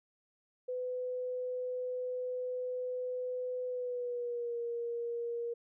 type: tone with pitch glide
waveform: sine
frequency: 502 to 471.1 Hz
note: B4 to A#4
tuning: +28 to +18 cents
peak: -34 dBFS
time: 0.68-5.54 s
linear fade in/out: 10 ms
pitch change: -110 cents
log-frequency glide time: 3.66-4.58 s
effects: none